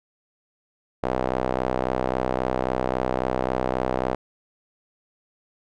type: tone with band-pass filter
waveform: sawtooth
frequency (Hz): 63.7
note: C2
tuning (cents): -46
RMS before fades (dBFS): -25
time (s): 1.03-4.15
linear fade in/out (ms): 5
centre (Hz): 640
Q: 1.4
effects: none